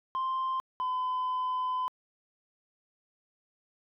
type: tone pair in turn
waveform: sine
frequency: 1046.5 / 1013.8 Hz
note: C6 / B5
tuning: 0 / +45 cents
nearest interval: minor second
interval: 55 cents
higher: first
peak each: -26 / -26 dBFS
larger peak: neither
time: 0.15-0.6 / 0.8-1.88 s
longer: second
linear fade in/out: 0 ms
effects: tanh soft clip ceiling -27 dBFS